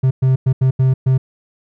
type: tone bursts at uneven times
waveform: triangle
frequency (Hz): 130.81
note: C3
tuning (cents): 0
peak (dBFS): -8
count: 6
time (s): 0.03-0.11 / 0.22-0.36 / 0.46-0.53 / 0.61-0.71 / 0.79-0.94 / 1.06-1.18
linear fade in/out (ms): 10
effects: none